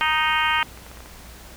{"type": "harmonic tone", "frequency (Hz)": 311.1, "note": "D#4", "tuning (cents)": 0, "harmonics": [3, 4, 5, 6, 7, 8, 9, 10], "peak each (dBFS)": [-24, -25, -26, -27, -27, -28, -29, -29], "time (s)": [0.01, 0.63], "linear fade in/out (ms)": 0}
{"type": "clicks", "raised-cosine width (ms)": 0.5, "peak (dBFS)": -27, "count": 8, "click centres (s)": [0.513, 0.591, 0.775, 0.865, 0.915, 0.972, 1.005, 1.06]}
{"effects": ["added 60 Hz sine -44 dBFS peak until 1.56 s", "pink hiss -44 dBFS RMS until 1.56 s"]}